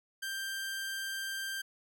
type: tone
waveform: sawtooth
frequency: 1578 Hz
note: G6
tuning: 11 cents sharp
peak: -32 dBFS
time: 0.22-1.62 s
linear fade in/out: 10 ms
effects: none